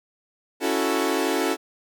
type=chord; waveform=sawtooth; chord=F# minor seventh; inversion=second; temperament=equal; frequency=277.2 / 329.6 / 370 / 440 Hz; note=C#4 / E4 / F#4 / A4; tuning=0 / 0 / 0 / 0 cents; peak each=-23 dBFS; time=0.6-1.57 s; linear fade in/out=50 ms; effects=none